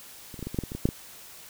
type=clicks; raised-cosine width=3 ms; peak=-28 / -27 / -21 / -20 / -21 / -12 / -21 / -23 / -20 / -8 / -15 dBFS; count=11; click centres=0.342 / 0.392 / 0.427 / 0.47 / 0.545 / 0.588 / 0.637 / 0.719 / 0.75 / 0.855 / 0.889 s; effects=white hiss -47 dBFS RMS until 1.49 s